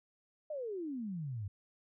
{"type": "exponential sweep", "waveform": "sine", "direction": "down", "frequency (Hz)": [630, 93.9], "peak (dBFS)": -37, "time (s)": [0.5, 1.48], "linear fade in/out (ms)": 5, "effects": []}